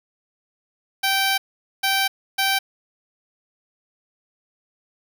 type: tone bursts at uneven times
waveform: 10% pulse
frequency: 778 Hz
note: G5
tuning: 13 cents flat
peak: -10 dBFS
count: 3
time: 1.03-1.38 / 1.83-2.08 / 2.38-2.59 s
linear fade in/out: 10 ms
effects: none